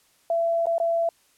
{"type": "tone with dropouts", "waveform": "sine", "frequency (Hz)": 671, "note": "E5", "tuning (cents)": 31, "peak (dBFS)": -20, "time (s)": [0.3, 1.09], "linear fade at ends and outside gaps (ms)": 2, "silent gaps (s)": [[0.658, 0.668], [0.782, 0.8]], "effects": ["white hiss -62 dBFS RMS until 1.37 s", "low-pass 12000 Hz 12 dB/octave"]}